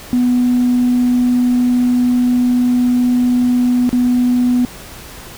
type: tone with dropouts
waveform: sine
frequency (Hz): 246.9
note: B3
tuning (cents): 0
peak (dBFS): -9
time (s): 0.13-4.65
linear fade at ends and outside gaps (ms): 0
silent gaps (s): 3.892-3.929
effects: tanh soft clip ceiling -6 dBFS + pink hiss -34 dBFS RMS until 5.37 s